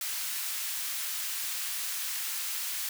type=high-pass noise; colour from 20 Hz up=white; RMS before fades=-34 dBFS; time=0.01-2.89 s; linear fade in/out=2 ms; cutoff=1400 Hz; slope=12 dB/octave; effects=none